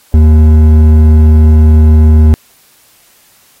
sine tone with hard clipping, 77.78 Hz, D#2, in tune, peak -3 dBFS, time 0.14-2.34 s, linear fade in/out 0 ms, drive 8 dB, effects white hiss -46 dBFS RMS until 3.6 s + AAC 48 kbps

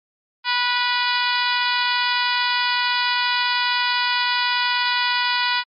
harmonic tone with a mistuned harmonic, 490 Hz, B4, 14 cents flat, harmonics 2 / 3 / 4 / 5 / 6 / 7 / 8 / 9 / 10, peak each -23 / -25 / -26 / -27 / -28 / -28 / -29 / -30 / -30 dBFS, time 0.44-5.64 s, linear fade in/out 50 ms, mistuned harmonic 8, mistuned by +18 cents, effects MP3 32 kbps

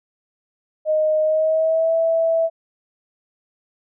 sine tone with pitch glide, 620 to 656.5 Hz, D#5 to E5, -6 to -7 cents, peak -15 dBFS, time 0.85-2.5 s, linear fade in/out 50 ms, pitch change +99 cents, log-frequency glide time 1.22-1.94 s, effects none

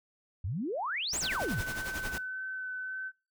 sine exponential two-way sweep, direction up then down, 78.7 to 8372 to 78.7 Hz, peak -31 dBFS, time 0.44-1.61 s, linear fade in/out 5 ms, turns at 1.19 s
pink noise with tremolo, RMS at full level -37 dBFS, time 1.13-2.18 s, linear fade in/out 0 ms, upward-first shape sine, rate 11 Hz, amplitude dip 70%
sine tone with vibrato, 1520 Hz, F#6, 46 cents sharp, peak -35 dBFS, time 1.21-3.12 s, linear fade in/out 50 ms, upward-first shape sine, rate 1.8 Hz, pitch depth 11 cents each way
effects noise-tail reverb RT60 0.3 s tail -23 dB re dry

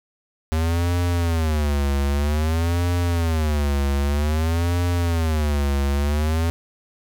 square tone with vibrato, 78.3 Hz, D#2, 11 cents sharp, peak -19 dBFS, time 0.52-6.5 s, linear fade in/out 0 ms, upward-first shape sine, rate 0.52 Hz, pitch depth 200 cents each way, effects none

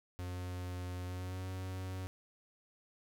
45% pulse tone with pitch glide, 90.1 to 93.28 Hz, F#2 to F#2, -45 to +15 cents, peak -39 dBFS, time 0.19-2.07 s, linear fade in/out 0 ms, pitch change +60 cents, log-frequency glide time 1.03-1.45 s, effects none

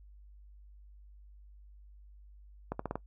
accelerating click train, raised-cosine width 1 ms, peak -20 dBFS, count 5, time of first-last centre 2.72-2.956 s, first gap 74 ms, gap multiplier 0.85, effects noise-tail reverb RT60 0.1 s tail -21 dB re dry + added 50 Hz sine -52 dBFS peak until 3.06 s

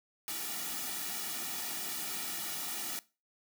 white noise with comb filter, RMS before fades -38 dBFS, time 0.28-2.99 s, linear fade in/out 0 ms, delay 1.9 ms, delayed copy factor -0.75, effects noise-tail reverb RT60 0.3 s tail -20 dB re dry + high-pass 150 Hz 12 dB/octave

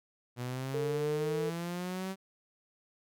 sawtooth linear sweep, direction up, 120.7 to 192.9 Hz, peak -31 dBFS, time 0.36-2.16 s, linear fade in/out 50 ms
sine tone, 450 Hz, A4, 39 cents sharp, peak -31 dBFS, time 0.74-1.5 s, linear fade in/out 5 ms
effects none

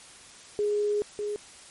sine tone pair in turn, 415.3 / 415.3 Hz, G#4 / G#4, 0 / 0 cents, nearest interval unison, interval 0 cents, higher neither, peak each -23 / -28 dBFS, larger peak first, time 0.59-1.02 / 1.19-1.36 s, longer first, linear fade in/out 0 ms, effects white hiss -49 dBFS RMS until 1.7 s + MP3 48 kbps

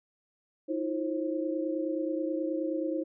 sine tone cluster, 316.2 / 345.6 / 534 Hz, D#4 / F4 / C5, +28 / -18 / +35 cents, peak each -31 / -35 / -34 dBFS, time 0.68-3.04 s, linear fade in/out 20 ms, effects none

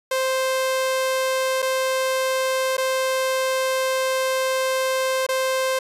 sawtooth tone with dropouts, 523.3 Hz, C5, in tune, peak -16 dBFS, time 0.11-5.79 s, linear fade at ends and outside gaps 5 ms, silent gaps 1.621-1.625 / 2.769-2.779 / 5.266-5.288 s, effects resampled to 32000 Hz

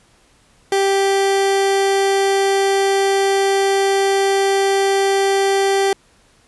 30% pulse tone, 392 Hz, G4, in tune, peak -11 dBFS, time 0.72-5.93 s, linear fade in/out 2 ms, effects pink hiss -54 dBFS RMS until 6.47 s + resampled to 24000 Hz

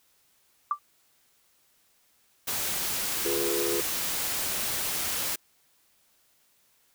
sine tone with exponential decay, 1174.7 Hz, D6, in tune, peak -19 dBFS, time 0.71-0.79 s, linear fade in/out 2 ms, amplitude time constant 17 ms
white noise, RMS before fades -30 dBFS, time 2.47-5.36 s, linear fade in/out 10 ms
triangle chord, F diminished, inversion none, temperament equal with one note detuned, 343.8 / 415.3 / 493.9 Hz, F4 / Ab4 / Cb5, -27 / 0 / 0 cents, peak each -29 / -29 / -32 dBFS, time 3.25-3.81 s, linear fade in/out 5 ms
effects white hiss -66 dBFS RMS until 6.94 s

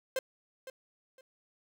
45% pulse tone with echo, 523.3 Hz, C5, in tune, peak -29 dBFS, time 0.16-0.19 s, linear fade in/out 2 ms, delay 510 ms, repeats 2, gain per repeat -13 dB, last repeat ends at 1.21 s, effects none

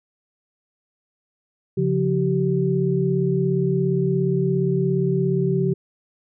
sine tone cluster, 139.2 / 176.4 / 384.8 Hz, C#3 / F3 / G4, +8 / +18 / -32 cents, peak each -22 dBFS, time 1.77-5.74 s, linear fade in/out 10 ms, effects none

